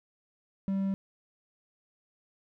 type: tone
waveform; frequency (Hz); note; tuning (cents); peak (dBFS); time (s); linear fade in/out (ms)
triangle; 194.4; G3; -14; -25; 0.68-0.94; 0
effects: none